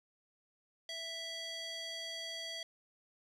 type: tone with band-pass filter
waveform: square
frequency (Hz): 659.3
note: E5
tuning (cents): 0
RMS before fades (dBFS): -43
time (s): 0.89-2.63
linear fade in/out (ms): 2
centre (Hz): 3900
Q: 2.3
effects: none